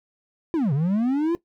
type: linear two-way sweep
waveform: triangle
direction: down then up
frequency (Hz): 349.2 to 130 to 349.2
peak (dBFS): -17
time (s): 0.54-1.35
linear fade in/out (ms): 0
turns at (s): 0.73
effects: noise-tail reverb RT60 0.1 s tail -17 dB re dry